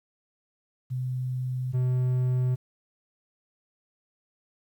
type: tone pair in turn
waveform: sine / triangle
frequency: 127.5 / 126.55 Hz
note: C3 / B2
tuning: -44 / +43 cents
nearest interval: unison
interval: 13 cents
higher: first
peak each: -27 / -20 dBFS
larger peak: second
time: 0.9-1.73 / 1.73-2.56 s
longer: neither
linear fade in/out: 20 ms
effects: 10-bit